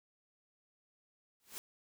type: noise with exponential growth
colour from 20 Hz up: white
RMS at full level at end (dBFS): -41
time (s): 1.4-1.58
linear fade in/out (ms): 0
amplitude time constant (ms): 38
effects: none